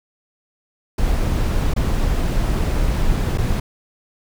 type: noise with dropouts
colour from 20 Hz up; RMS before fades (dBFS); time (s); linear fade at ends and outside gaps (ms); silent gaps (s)
brown; -18; 0.98-3.6; 5; 1.738-1.762 / 3.376-3.382
effects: none